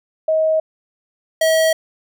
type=tone pair in turn; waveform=sine / square; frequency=633 / 641.8 Hz; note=D#5 / E5; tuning=+30 / -46 cents; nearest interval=unison; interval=24 cents; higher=second; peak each=-13 dBFS; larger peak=neither; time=0.28-0.6 / 1.41-1.73 s; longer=neither; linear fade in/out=5 ms; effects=none